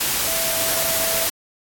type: tone in noise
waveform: sine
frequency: 659 Hz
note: E5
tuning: 1 cent flat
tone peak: -28 dBFS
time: 0.27-1.26 s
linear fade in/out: 10 ms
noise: white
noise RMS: -21 dBFS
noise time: 0-1.3 s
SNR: -10 dB
effects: AAC 64 kbps